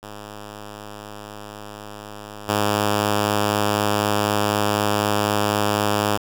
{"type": "tone with level steps", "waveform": "5% pulse", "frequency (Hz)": 104, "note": "G#2", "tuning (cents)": 3, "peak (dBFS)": [-24, -7], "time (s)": [0.02, 6.18], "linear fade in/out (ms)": 20, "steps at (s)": 2.48, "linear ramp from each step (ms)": 20, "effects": ["7-bit"]}